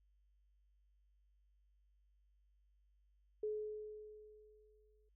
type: tone with exponential decay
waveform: sine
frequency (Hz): 426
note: G#4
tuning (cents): +44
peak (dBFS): -36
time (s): 3.43-5.09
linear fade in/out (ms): 5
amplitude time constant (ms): 360
effects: added 50 Hz sine -70 dBFS peak until 5.15 s